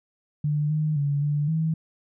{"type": "tone with pitch steps", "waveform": "sine", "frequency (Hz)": [148.8, 153.7, 143, 146.9, 160], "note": ["D3", "D#3", "D3", "D3", "D#3"], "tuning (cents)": [23, -21, -46, 1, 49], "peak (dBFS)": -21, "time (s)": [0.44, 1.74], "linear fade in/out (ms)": 5, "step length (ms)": 260, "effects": []}